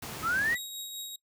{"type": "noise", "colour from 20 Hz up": "pink", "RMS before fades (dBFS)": -39, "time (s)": [0.02, 0.55], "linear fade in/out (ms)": 5}
{"type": "linear sweep", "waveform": "sine", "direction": "up", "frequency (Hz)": [1240, 2019], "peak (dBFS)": -25, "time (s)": [0.22, 0.58], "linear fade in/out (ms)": 50}
{"type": "tone with tremolo", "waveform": "20% pulse", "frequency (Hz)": 3793, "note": "A#7", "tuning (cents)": 29, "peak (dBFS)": -30, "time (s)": [0.55, 1.16], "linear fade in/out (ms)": 5, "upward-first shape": "triangle", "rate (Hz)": 5, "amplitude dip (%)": 40}
{"effects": ["noise-tail reverb RT60 0.1 s tail -21 dB re dry", "high-pass 80 Hz 12 dB/octave"]}